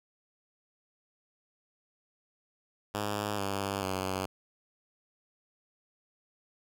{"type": "tone with pitch steps", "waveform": "5% pulse", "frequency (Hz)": [103.5, 98.94, 94.58], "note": ["G#2", "G2", "F#2"], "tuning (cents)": [-5, 17, 39], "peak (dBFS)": -20, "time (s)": [2.94, 4.26], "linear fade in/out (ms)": 10, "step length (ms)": 440, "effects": []}